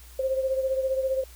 sine beating tone pair, 526 / 541 Hz, C5 / C#5, +9 / -42 cents, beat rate 15 Hz, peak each -24 / -31 dBFS, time 0.19-1.24 s, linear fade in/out 5 ms, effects added 60 Hz sine -46 dBFS peak until 1.35 s + white hiss -52 dBFS RMS until 1.35 s

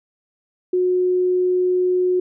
sine tone, 364 Hz, F#4, 28 cents flat, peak -15 dBFS, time 0.73-2.2 s, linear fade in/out 5 ms, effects none

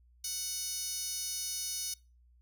10% pulse tone with high-pass filter, 740 Hz, F#5, in tune, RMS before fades -37 dBFS, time 0.24-1.94 s, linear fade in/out 5 ms, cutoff 6500 Hz, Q 3.8, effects noise-tail reverb RT60 0.3 s tail -23 dB re dry + added 60 Hz sine -60 dBFS peak until 2.41 s

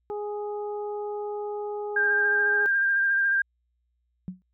harmonic tone, 415.3 Hz, G#4, in tune, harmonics 1 / 2 / 3, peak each -30 / -36 / -47 dBFS, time 0.1-2.66 s, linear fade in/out 0 ms
sine tone with vibrato, 1594 Hz, G6, 28 cents sharp, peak -20 dBFS, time 1.96-3.42 s, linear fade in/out 5 ms, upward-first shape sine, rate 14 Hz, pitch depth 23 cents each way
sine tone with exponential decay, 183.8 Hz, F#3, 11 cents flat, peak -27 dBFS, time 4.28-4.42 s, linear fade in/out 0 ms, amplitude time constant 30 ms
effects added 60 Hz sine -70 dBFS peak until 4.53 s

